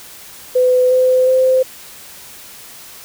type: tone with pitch steps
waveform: sine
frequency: 504 / 510.7 / 517.6 Hz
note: B4 / C5 / C5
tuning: +35 / -42 / -19 cents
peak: -9 dBFS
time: 0.55-1.63 s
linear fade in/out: 10 ms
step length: 360 ms
effects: white hiss -37 dBFS RMS until 3.04 s